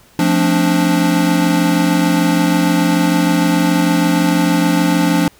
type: chord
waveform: square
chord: D minor seventh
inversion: first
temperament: equal with one note detuned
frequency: 174.61 / 220 / 267.1 / 293.7 Hz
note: F3 / A3 / C4 / D4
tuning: 0 / 0 / +36 / 0 cents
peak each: -16 / -22 / -20 / -16 dBFS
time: 0.19-5.28 s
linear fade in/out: 2 ms
effects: pink hiss -48 dBFS RMS until 5.39 s